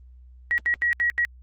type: tone bursts at uneven times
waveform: sine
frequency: 1912 Hz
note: A#6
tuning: 43 cents sharp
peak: -19 dBFS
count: 5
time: 0.51-0.58 / 0.66-0.74 / 0.82-0.93 / 1-1.1 / 1.18-1.25 s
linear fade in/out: 0 ms
effects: added 62 Hz sine -45 dBFS peak until 1.42 s + Opus 24 kbps